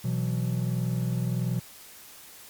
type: chord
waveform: triangle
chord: B suspended fourth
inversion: none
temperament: equal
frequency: 123.47 / 164.81 / 185 Hz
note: B2 / E3 / F#3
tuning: 0 / 0 / 0 cents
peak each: -25 / -29 / -30 dBFS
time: 0.04-1.6 s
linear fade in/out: 10 ms
effects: white hiss -48 dBFS RMS until 2.49 s + MP3 96 kbps